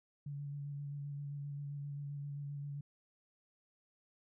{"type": "tone with vibrato", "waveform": "sine", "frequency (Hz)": 143, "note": "D3", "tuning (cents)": -46, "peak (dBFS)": -40, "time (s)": [0.26, 2.81], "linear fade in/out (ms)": 5, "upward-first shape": "square", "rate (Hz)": 7.6, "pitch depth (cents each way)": 15, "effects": []}